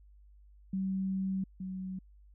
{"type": "tone pair in turn", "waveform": "sine", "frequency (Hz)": [190.9, 187.4], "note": ["G3", "F#3"], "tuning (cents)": [-46, 22], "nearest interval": "unison", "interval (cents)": 32, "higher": "first", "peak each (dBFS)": [-30, -36], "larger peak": "first", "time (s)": [[0.73, 1.44], [1.6, 1.99]], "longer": "first", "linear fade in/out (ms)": 5, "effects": ["added 50 Hz sine -55 dBFS peak until 2.34 s"]}